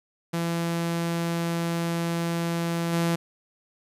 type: tone with level steps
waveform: sawtooth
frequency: 168.7 Hz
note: E3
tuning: 40 cents sharp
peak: -21 / -18 dBFS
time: 0.33-3.16 s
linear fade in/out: 10 ms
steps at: 2.92 s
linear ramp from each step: 20 ms
effects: resampled to 32000 Hz + 10-bit